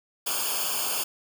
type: noise with comb filter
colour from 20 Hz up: white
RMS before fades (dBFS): -28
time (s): 0.26-1.04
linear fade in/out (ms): 10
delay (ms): 0.51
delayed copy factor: -0.95
effects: none